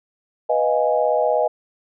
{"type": "chord", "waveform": "sine", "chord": "F half-diminished seventh", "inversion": "second", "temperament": "equal", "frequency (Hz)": [493.9, 622.3, 698.5, 830.6], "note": ["Cb5", "Eb5", "F5", "Ab5"], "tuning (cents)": [0, 0, 0, 0], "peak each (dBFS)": [-21, -19, -24, -23], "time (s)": [0.49, 1.48], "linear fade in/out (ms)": 10, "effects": []}